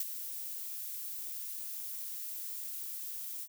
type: noise with ADSR envelope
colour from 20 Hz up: violet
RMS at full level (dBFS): -32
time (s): 0-3.48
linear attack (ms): 4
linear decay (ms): 30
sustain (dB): -9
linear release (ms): 52
effects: none